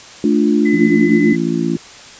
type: chord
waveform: sine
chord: D minor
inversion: second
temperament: equal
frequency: 220 / 293.7 / 349.2 Hz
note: A3 / D4 / F4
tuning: 0 / 0 / 0 cents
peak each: -14 / -14 / -17 dBFS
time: 0.24-1.33 s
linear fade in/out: 2 ms
type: tone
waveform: sine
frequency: 2018 Hz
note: B6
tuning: 37 cents sharp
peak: -22 dBFS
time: 0.65-1.36 s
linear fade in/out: 10 ms
type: harmonic tone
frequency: 56.7 Hz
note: A#1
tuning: 47 cents flat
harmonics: 3 / 4 / 5 / 6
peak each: -20 / -20 / -20 / -20 dBFS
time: 0.73-1.77 s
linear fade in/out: 5 ms
effects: white hiss -37 dBFS RMS until 2.19 s + resampled to 16000 Hz